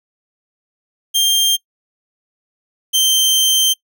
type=tone pair in turn; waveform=sawtooth; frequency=3187 / 3129 Hz; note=G7 / G7; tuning=+28 / -4 cents; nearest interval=unison; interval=32 cents; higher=first; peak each=-8 dBFS; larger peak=neither; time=1.14-1.57 / 2.93-3.74 s; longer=second; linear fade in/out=20 ms; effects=noise-tail reverb RT60 0.1 s tail -23 dB re dry